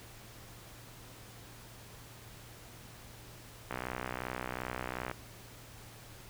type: click train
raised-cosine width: 0.5 ms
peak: -21 dBFS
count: 89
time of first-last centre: 3.71-5.114 s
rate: 62.7 Hz
effects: added 115 Hz sine -55 dBFS peak until 6.29 s + pink hiss -53 dBFS RMS until 6.29 s